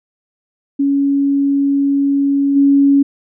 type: tone with level steps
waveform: sine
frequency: 279.3 Hz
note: C#4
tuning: 13 cents sharp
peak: -11 / -7 dBFS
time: 0.79-3.03 s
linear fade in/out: 10 ms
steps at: 2.55 s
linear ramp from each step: 20 ms
effects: none